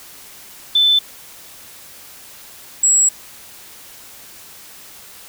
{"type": "tone pair in turn", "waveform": "sine", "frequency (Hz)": [3520, 7731], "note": ["A7", "B8"], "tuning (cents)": [0, -38], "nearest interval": "octave + major second", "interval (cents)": 1362, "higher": "second", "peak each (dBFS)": -10, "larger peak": "neither", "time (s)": [[0.75, 0.99], [2.83, 3.09]], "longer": "second", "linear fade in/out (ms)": 5, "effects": ["white hiss -40 dBFS RMS until 5.28 s"]}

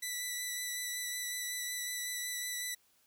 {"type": "tone with vibrato", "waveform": "10% pulse", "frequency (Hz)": 1975.5, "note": "B6", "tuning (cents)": 0, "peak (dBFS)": -27, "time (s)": [0.02, 2.75], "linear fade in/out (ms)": 10, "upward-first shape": "sine", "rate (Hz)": 5.4, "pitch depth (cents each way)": 14, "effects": ["white hiss -70 dBFS RMS until 3.06 s"]}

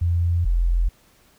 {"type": "tone pair in turn", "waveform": "sine", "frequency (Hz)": [85.9, 42.95], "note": ["F2", "F1"], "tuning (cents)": [-28, -28], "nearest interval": "octave", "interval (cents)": 1200, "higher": "first", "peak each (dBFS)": [-17, -16], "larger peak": "second", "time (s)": [[0.01, 0.45], [0.45, 0.89]], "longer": "neither", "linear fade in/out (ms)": 10, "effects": ["pink hiss -57 dBFS RMS until 1.38 s"]}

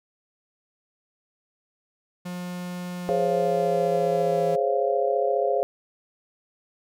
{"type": "tone with pitch glide", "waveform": "45% pulse", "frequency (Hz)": [178.4, 166.45], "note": ["F3", "E3"], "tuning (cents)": [37, 17], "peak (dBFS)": -31, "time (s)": [2.25, 4.56], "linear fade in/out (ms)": 10, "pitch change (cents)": -120, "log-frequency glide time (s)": [2.97, 4.44]}
{"type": "chord", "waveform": "sine", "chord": "Db major seventh", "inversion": "second", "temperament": "just", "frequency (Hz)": [415.8, 519.7, 554.4, 693], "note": ["Ab4", "C5", "Db5", "F5"], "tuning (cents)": [2, -12, 0, -14], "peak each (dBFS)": -26, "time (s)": [3.09, 5.63], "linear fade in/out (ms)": 0}
{"effects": []}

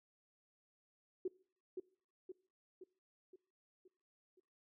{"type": "tone with echo", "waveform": "sine", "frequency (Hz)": 370, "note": "F#4", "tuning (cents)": 0, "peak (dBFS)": -35, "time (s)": [1.25, 1.28], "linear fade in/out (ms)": 5, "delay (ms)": 520, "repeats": 6, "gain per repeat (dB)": -5, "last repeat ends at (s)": 4.4, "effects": ["noise-tail reverb RT60 0.5 s tail -22 dB re dry"]}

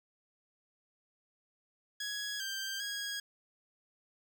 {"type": "tone with pitch steps", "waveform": "15% pulse", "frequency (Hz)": [1668, 1574, 1647], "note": ["G#6", "G6", "G#6"], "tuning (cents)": [7, 7, -15], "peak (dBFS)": -30, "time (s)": [2, 3.2], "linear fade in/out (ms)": 5, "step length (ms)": 400, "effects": []}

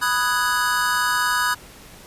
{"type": "chord", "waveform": "square", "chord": "G# minor seventh", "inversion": "first", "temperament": "equal", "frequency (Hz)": [987.8, 1244.5, 1480, 1661.2], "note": ["B5", "D#6", "F#6", "G#6"], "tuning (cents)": [0, 0, 0, 0], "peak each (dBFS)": -25, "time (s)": [0.01, 1.55], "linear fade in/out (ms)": 20, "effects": ["pink hiss -44 dBFS RMS until 2.06 s", "resampled to 32000 Hz"]}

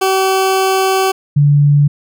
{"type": "tone pair in turn", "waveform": ["20% pulse", "sine"], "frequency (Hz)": [381.7, 144.8], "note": ["G4", "D3"], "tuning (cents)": [-46, -24], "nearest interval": "octave + perfect fourth", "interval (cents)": 1678, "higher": "first", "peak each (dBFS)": -6, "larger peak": "neither", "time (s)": [[0.01, 1.12], [1.36, 1.88]], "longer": "first", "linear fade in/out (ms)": 10, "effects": []}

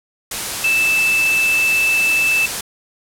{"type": "tone in noise", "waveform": "sine", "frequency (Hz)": 2637, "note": "E7", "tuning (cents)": 0, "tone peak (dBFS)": -13, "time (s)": [0.64, 2.46], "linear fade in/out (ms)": 5, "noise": "white", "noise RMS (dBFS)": -23, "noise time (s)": [0.31, 2.61], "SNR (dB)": 7, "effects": ["low-pass 12000 Hz 12 dB/octave"]}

